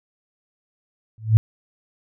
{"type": "tone with exponential growth", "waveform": "sine", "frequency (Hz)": 110, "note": "A2", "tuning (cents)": 0, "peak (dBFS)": -5, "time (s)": [1.18, 1.37], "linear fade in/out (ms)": 0, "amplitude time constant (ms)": 41, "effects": []}